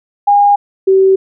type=tone pair in turn; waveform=sine; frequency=814 / 383.3 Hz; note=G#5 / G4; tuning=-35 / -39 cents; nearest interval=octave + minor second; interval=1304 cents; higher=first; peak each=-5 / -5 dBFS; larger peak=neither; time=0.27-0.56 / 0.87-1.16 s; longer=neither; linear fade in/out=10 ms; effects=none